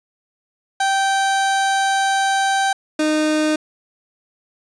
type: tone pair in turn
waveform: 30% pulse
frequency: 780 / 307.6 Hz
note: G5 / D#4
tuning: -9 / -20 cents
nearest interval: octave + major third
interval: 1611 cents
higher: first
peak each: -13 dBFS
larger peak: neither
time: 0.8-2.73 / 2.99-3.56 s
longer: first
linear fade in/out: 5 ms
effects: resampled to 22050 Hz + 8-bit